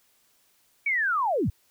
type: linear sweep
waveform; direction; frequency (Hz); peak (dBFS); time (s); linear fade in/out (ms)
sine; down; 2304 to 51.91; -22; 0.86-1.5; 5
effects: white hiss -65 dBFS RMS until 1.7 s